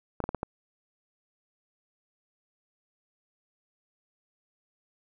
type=clicks; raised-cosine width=1 ms; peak=-16 dBFS; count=5; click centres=0.203 / 0.24 / 0.291 / 0.347 / 0.431 s; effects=none